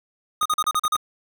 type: tone bursts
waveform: square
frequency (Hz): 1238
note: D#6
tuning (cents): -9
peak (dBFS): -19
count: 7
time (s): 0.41-0.966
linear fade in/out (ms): 5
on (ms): 46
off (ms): 39
type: click train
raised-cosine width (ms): 0.5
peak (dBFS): -19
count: 6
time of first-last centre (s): 0.43-0.956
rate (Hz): 9.5
effects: none